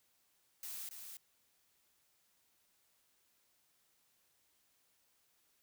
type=noise with echo; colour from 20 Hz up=blue; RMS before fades=-45 dBFS; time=0.63-0.89 s; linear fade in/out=2 ms; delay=280 ms; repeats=1; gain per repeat=-5 dB; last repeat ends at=1.17 s; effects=white hiss -75 dBFS RMS until 5.62 s